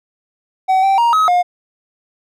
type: tone with pitch steps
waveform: triangle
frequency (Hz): 757 / 778 / 939 / 1274 / 713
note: F#5 / G5 / A#5 / D#6 / F5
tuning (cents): +39 / -13 / +12 / +41 / +36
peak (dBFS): -8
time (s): 0.68-1.43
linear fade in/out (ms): 20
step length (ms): 150
effects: none